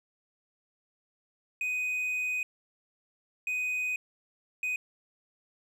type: tone bursts at uneven times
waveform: triangle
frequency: 2498 Hz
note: D#7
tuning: 6 cents sharp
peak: -27 dBFS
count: 3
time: 1.61-2.43 / 3.47-3.96 / 4.63-4.76 s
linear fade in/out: 2 ms
effects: none